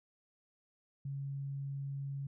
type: tone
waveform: sine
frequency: 138.7 Hz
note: C#3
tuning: 1 cent sharp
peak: -37 dBFS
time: 1.05-2.27 s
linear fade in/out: 5 ms
effects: none